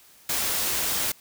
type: noise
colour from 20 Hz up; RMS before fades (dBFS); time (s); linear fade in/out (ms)
white; -26; 0.29-1.12; 5
effects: white hiss -54 dBFS RMS until 1.2 s